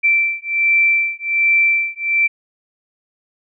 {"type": "beating tone pair", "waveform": "sine", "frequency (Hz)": [2340, 2341.3], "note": ["D7", "D7"], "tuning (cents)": [-7, -6], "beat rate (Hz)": 1.3, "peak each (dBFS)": -16, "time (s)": [0.03, 2.28], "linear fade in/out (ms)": 20, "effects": []}